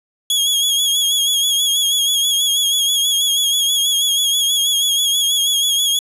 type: tone with vibrato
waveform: sawtooth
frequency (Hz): 3322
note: G#7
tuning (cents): 0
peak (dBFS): -11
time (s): 0.3-5.99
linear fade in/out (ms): 2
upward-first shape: sine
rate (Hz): 6.2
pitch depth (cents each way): 47
effects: resampled to 32000 Hz